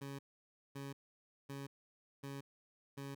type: tone bursts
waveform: 20% pulse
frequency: 138.59 Hz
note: C#3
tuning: in tune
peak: -39 dBFS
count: 5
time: 0.01-3.15 s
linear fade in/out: 10 ms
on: 180 ms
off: 560 ms
effects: none